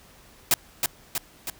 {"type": "noise with echo", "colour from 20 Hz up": "white", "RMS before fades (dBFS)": -19, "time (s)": [0.51, 0.54], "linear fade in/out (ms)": 2, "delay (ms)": 320, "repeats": 3, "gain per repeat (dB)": -4, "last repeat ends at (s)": 1.5, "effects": ["pink hiss -53 dBFS RMS until 1.59 s"]}